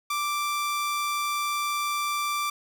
sawtooth tone, 1174.7 Hz, D6, in tune, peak -22 dBFS, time 0.1-2.5 s, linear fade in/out 5 ms, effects none

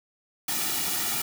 white noise with comb filter, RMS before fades -28 dBFS, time 0.48-1.22 s, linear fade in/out 5 ms, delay 1.9 ms, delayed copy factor -0.75, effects none

